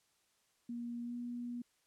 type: tone with pitch glide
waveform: sine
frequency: 237.7 to 241.3 Hz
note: A#3 to B3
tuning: +34 to -40 cents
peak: -39 dBFS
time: 0.69-1.62 s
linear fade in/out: 5 ms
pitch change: +26 cents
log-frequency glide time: 1.03-1.14 s
effects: white hiss -75 dBFS RMS until 1.86 s + low-pass 10000 Hz 12 dB/octave